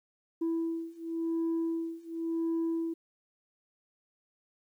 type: beating tone pair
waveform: sine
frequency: 329.6 / 330.53 Hz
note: E4 / E4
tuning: 0 / +5 cents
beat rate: 0.93 Hz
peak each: -32 / -31 dBFS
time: 0.41-2.94 s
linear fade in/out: 10 ms
effects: tanh soft clip ceiling -26 dBFS + 11-bit